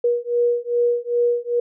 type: beating tone pair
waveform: sine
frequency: 478.2 / 480.7 Hz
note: A#4 / B4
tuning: +44 / -47 cents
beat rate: 2.5 Hz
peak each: -20 dBFS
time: 0.04-1.6 s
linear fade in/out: 5 ms
effects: none